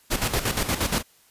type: noise with tremolo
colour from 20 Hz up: pink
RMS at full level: -23 dBFS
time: 0.1-1.03 s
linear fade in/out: 20 ms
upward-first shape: square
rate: 8.5 Hz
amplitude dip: 65%
effects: white hiss -58 dBFS RMS until 1.3 s + resampled to 32000 Hz